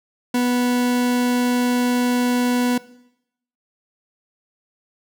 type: tone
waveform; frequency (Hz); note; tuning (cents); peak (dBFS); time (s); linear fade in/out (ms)
40% pulse; 246; B3; -7; -16; 0.34-2.78; 5
effects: noise-tail reverb RT60 0.8 s tail -19 dB re dry